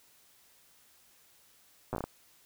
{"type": "slowing click train", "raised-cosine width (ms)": 1, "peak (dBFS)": -20, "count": 7, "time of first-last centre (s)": [1.93, 2.04], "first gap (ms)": 8, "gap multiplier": 1.33, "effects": ["white hiss -63 dBFS RMS until 2.45 s"]}